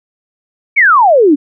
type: exponential sweep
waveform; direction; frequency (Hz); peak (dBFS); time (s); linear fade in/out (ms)
sine; down; 2340 to 269; -4; 0.76-1.36; 20
effects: none